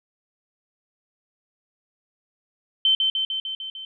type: tone with echo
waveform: sine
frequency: 3089 Hz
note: G7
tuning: 26 cents flat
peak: -15 dBFS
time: 2.85-2.95 s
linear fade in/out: 2 ms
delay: 150 ms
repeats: 6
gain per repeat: -3 dB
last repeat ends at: 3.85 s
effects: none